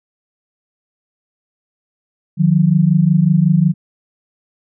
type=tone pair together; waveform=sine; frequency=154.55 / 180 Hz; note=D#3 / F#3; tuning=-11 / -47 cents; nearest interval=minor third; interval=264 cents; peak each=-12 dBFS; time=2.37-3.74 s; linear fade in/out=50 ms; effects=none